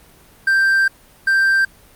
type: tone bursts at uneven times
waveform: triangle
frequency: 1573 Hz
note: G6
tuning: 6 cents sharp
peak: -10 dBFS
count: 2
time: 0.47-0.88 / 1.27-1.65 s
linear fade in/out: 5 ms
effects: pink hiss -48 dBFS RMS until 1.95 s + Opus 32 kbps